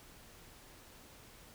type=silence; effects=pink hiss -57 dBFS RMS until 1.54 s